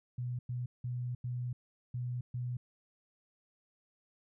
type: tone bursts at uneven times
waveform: sine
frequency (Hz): 123.3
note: B2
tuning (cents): -2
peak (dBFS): -34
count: 6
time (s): 0.18-0.39 / 0.49-0.66 / 0.84-1.15 / 1.24-1.53 / 1.94-2.21 / 2.34-2.57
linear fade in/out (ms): 5
effects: none